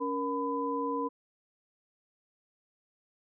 sine tone cluster, 281 / 471 / 1003 Hz, C#4 / A#4 / B5, +24 / +18 / +26 cents, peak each -34 / -34 / -33 dBFS, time 0-1.09 s, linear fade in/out 20 ms, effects none

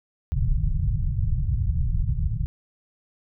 pink low-pass noise, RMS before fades -23 dBFS, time 0.32-2.46 s, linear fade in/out 0 ms, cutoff 150 Hz, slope 48 dB/octave, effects none

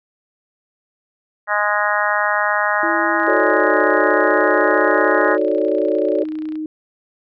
harmonic tone, 207.7 Hz, G#3, in tune, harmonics 3 / 4 / 5 / 6 / 7 / 8 / 9, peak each -23 / -23 / -23 / -23 / -23 / -23 / -23 dBFS, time 1.47-5.38 s, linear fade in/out 50 ms
sine tone with pitch glide, 331 to 310.6 Hz, E4 to D#4, +7 to -3 cents, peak -22 dBFS, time 2.83-6.66 s, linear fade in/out 2 ms, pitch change -110 cents, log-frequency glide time 3.15-3.75 s
click train, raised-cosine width 0.3 ms, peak -26 dBFS, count 101, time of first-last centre 3.2-6.556 s, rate 29.8 Hz
sine chord, D major seventh, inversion first, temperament just, 367.1 / 440.5 / 550.6 / 587.3 Hz, F#4 / A4 / C#5 / D5, -14 / +2 / -12 / 0 cents, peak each -21 dBFS, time 3.27-6.24 s, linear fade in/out 10 ms
effects none

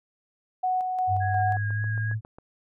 sine tone with tremolo, 740 Hz, F#5, in tune, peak -22 dBFS, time 0.63-1.57 s, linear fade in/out 10 ms, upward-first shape square, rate 2.8 Hz, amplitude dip 35%
sine tone with pitch glide, 98 to 109.37 Hz, G2 to A2, 0 to -10 cents, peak -25 dBFS, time 1.07-2.21 s, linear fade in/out 50 ms, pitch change +190 cents, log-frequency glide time 1.21-1.96 s
sine tone with vibrato, 1644 Hz, G#6, 18 cents flat, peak -32 dBFS, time 1.2-2.15 s, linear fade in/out 20 ms, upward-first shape sine, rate 3.5 Hz, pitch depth 19 cents each way
click train, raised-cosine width 1 ms, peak -31 dBFS, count 7, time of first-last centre 1.57-2.385 s, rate 7.36 Hz
effects none

